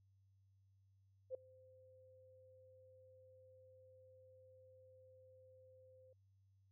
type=tone with ADSR envelope; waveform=sine; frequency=517 Hz; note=C5; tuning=21 cents flat; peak=-39 dBFS; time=1.3-6.13 s; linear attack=47 ms; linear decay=4 ms; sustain=-24 dB; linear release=4 ms; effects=added 97 Hz sine -70 dBFS peak until 6.71 s